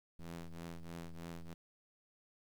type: ring-modulated tone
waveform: sawtooth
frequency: 84.8 Hz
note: E2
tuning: 50 cents sharp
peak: -38 dBFS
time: 0.19-1.54 s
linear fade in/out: 5 ms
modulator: 83.2 Hz
effects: 12-bit